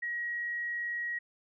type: tone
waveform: sine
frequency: 1901 Hz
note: A#6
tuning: 33 cents sharp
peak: -32 dBFS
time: 0.02-1.19 s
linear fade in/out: 10 ms
effects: none

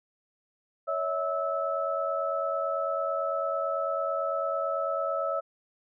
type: tone cluster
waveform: sine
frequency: 559 / 648 / 1305 Hz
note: C#5 / E5 / E6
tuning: +14 / -30 / -18 cents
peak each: -31 dBFS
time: 0.87-5.41 s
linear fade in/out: 20 ms
effects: none

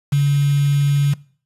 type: tone with quantisation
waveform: sine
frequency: 142.3 Hz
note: C#3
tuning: 46 cents sharp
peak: -12 dBFS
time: 0.12-1.14 s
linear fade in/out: 10 ms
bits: 5
effects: noise-tail reverb RT60 0.5 s tail -22 dB re dry + resampled to 32000 Hz

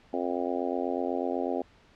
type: harmonic tone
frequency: 88.1 Hz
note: F2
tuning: 16 cents sharp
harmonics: 3 / 4 / 5 / 6 / 7 / 8 / 9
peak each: -33 / -34 / -35 / -36 / -36 / -37 / -38 dBFS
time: 0.13-1.62 s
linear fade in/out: 5 ms
effects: pink hiss -59 dBFS RMS until 1.95 s + low-pass 4000 Hz 12 dB/octave

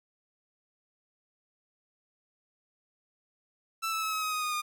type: tone with pitch steps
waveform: sawtooth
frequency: 1326 / 1310 / 1294.2 / 1278.6 / 1263.2 / 1248 / 1232.9 / 1218.1 Hz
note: E6 / E6 / E6 / D#6 / D#6 / D#6 / D#6 / D#6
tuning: +10 / -11 / -32 / +47 / +26 / +5 / -16 / -37 cents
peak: -26 dBFS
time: 3.82-4.62 s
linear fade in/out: 20 ms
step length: 100 ms
effects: 11-bit

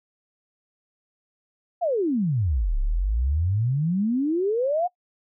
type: exponential two-way sweep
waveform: sine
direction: down then up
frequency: 740 to 32.43 to 740 Hz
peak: -20 dBFS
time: 1.81-4.88 s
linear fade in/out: 20 ms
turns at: 2.78 s
effects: noise-tail reverb RT60 0.1 s tail -22 dB re dry

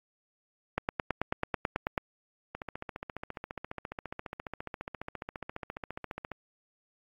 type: two click trains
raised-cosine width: 0.5 ms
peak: -22 / -13 dBFS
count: 56 / 12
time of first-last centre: 2.55-6.317 / 0.78-1.978 s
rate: 14.6 / 9.18 Hz
effects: AAC 32 kbps

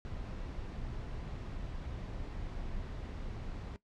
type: noise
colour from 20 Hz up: brown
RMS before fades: -41 dBFS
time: 0.05-3.76 s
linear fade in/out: 0 ms
effects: noise-tail reverb RT60 0.1 s tail -17 dB re dry + low-pass 5000 Hz 12 dB/octave

